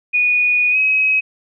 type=tone with pitch glide; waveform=sine; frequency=2464 to 2545 Hz; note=D#7 to D#7; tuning=-17 to +39 cents; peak=-12 dBFS; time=0.13-1.21 s; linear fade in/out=20 ms; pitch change=+56 cents; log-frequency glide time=0.71-0.77 s; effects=none